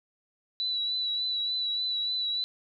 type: tone with vibrato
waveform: sine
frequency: 3950 Hz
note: B7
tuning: in tune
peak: -27 dBFS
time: 0.6-2.44 s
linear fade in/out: 0 ms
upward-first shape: triangle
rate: 3.4 Hz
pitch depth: 34 cents each way
effects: none